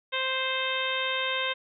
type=harmonic tone; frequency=523.3 Hz; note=C5; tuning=in tune; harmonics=1 / 2 / 3 / 4 / 5 / 6 / 7; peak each=-34 / -34 / -34 / -34 / -34 / -34 / -34 dBFS; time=0.12-1.54 s; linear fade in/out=20 ms; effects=none